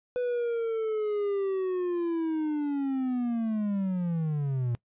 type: linear sweep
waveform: triangle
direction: down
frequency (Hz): 497.7 to 116.54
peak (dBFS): -24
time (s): 0.16-4.75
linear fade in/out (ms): 0
effects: noise-tail reverb RT60 0.1 s tail -22 dB re dry + resampled to 8000 Hz